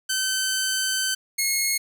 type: tone pair in turn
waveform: 10% pulse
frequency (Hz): 1535 / 2167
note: G6 / C#7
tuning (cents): -37 / -40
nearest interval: tritone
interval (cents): 597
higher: second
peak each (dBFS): -14 / -12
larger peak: second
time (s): 0.09-1.15 / 1.38-1.78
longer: first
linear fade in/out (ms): 10
effects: none